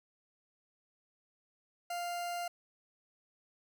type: tone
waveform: 40% pulse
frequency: 698.5 Hz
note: F5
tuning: in tune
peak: -35 dBFS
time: 1.9-2.48 s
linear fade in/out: 5 ms
effects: none